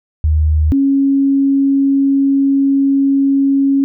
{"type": "tone pair in turn", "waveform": "sine", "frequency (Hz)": [77.2, 275.1], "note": ["D#2", "C#4"], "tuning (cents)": [-13, -13], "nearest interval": "octave + minor seventh", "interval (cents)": 2200, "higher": "second", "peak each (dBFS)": -9, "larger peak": "neither", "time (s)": [[0.24, 0.72], [0.72, 3.84]], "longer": "second", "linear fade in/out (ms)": 0, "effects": []}